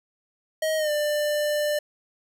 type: tone with pitch glide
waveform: square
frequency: 630 to 594.6 Hz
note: D#5 to D5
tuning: +21 to +21 cents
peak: -23 dBFS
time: 0.62-1.79 s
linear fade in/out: 5 ms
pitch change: -100 cents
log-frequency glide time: 0.77-0.91 s
effects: none